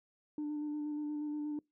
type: tone with vibrato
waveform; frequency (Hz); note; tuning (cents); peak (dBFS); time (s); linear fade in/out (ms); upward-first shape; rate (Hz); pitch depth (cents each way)
sine; 297.9; D4; +25; -33; 0.38-1.59; 2; square; 8.4; 13
effects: noise-tail reverb RT60 0.2 s tail -26 dB re dry + tanh soft clip ceiling -33 dBFS